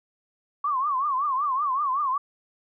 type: tone with vibrato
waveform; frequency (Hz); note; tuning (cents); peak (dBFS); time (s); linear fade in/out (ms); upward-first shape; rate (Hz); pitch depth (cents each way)
sine; 1108.7; C#6; 0; -22; 0.64-2.18; 5; triangle; 5.3; 180
effects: none